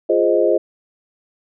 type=chord; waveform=sine; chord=F minor seventh; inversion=none; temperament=equal with one note detuned; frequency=347.6 / 415.3 / 523.3 / 622.3 Hz; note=F4 / Ab4 / C5 / Eb5; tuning=-8 / 0 / 0 / 0 cents; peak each=-18 dBFS; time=0.09-0.58 s; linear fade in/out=10 ms; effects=none